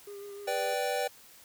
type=tone with vibrato; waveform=triangle; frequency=404.1 Hz; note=G#4; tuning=47 cents flat; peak=-39 dBFS; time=0.07-0.74 s; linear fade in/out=5 ms; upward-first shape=sine; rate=6.6 Hz; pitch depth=20 cents each way
type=chord; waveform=square; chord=G major; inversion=first; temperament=equal with one note detuned; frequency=493.9 / 587.3 / 777.2 Hz; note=B4 / D5 / G5; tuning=0 / 0 / -15 cents; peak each=-34 dBFS; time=0.47-1.08 s; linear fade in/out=10 ms
effects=white hiss -55 dBFS RMS until 1.44 s